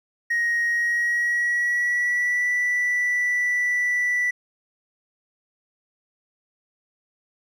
triangle tone with pitch glide, 1879 to 1967.9 Hz, A#6 to B6, +13 to -7 cents, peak -17 dBFS, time 0.3-4.31 s, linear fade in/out 10 ms, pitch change +80 cents, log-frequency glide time 0.64-2.5 s, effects tanh soft clip ceiling -15 dBFS

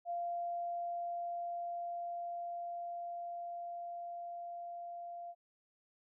sine tone with level ramp, 693 Hz, F5, 14 cents flat, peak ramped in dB -35 to -43 dBFS, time 0.05-5.35 s, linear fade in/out 50 ms, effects none

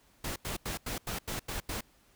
pink noise bursts, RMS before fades -36 dBFS, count 8, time 0.24-1.809 s, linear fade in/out 5 ms, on 120 ms, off 87 ms, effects pink hiss -65 dBFS RMS until 2.15 s

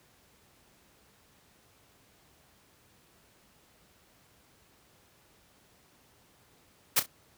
white noise with echo, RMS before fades -23 dBFS, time 6.96-7 s, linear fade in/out 10 ms, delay 32 ms, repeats 2, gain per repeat -12 dB, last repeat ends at 7.064 s, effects pink hiss -63 dBFS RMS until 7.37 s + high-pass 60 Hz 12 dB/octave

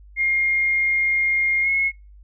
sine tone with pitch glide, 2128 to 2173 Hz, C7 to C#7, +29 to -35 cents, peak -17 dBFS, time 0.16-1.92 s, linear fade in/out 50 ms, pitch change +36 cents, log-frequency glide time 1.62-1.69 s, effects noise-tail reverb RT60 0.3 s tail -26 dB re dry + added 50 Hz sine -43 dBFS peak until 2.23 s

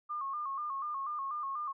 sine tone with vibrato, 1146 Hz, D6, 43 cents flat, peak -34 dBFS, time 0.09-1.73 s, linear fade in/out 20 ms, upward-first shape square, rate 4.1 Hz, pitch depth 86 cents each way, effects none

